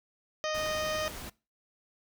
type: harmonic tone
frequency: 619 Hz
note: D#5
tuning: 9 cents flat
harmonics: 1 / 2 / 3 / 4 / 5 / 6 / 7 / 8 / 9 / 10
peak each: -32 / -37 / -39 / -43 / -41 / -46 / -50 / -45 / -48 / -45 dBFS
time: 0.44-1.08 s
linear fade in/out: 0 ms
type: noise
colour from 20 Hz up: pink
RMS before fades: -42 dBFS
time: 0.54-1.3 s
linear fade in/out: 10 ms
effects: noise-tail reverb RT60 0.3 s tail -22 dB re dry